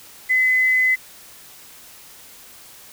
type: tone with quantisation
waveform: sine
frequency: 2026 Hz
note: B6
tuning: 44 cents sharp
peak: -14 dBFS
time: 0.29-0.96 s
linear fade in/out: 20 ms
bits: 7
effects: white hiss -44 dBFS RMS until 2.92 s